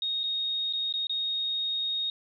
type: tone with dropouts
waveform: sine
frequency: 3729 Hz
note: A#7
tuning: in tune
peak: -27 dBFS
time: 0.02-2.1 s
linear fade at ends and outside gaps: 2 ms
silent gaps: 0.234-0.238 / 0.727-0.734 / 0.926-0.938 / 1.07-1.095 s
effects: none